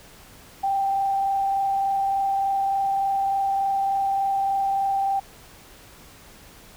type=tone with frequency modulation; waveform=sine; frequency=785 Hz; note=G5; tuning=2 cents sharp; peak=-20 dBFS; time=0.63-5.2 s; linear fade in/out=10 ms; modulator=23.4 Hz; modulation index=0.33; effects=pink hiss -48 dBFS RMS until 6.76 s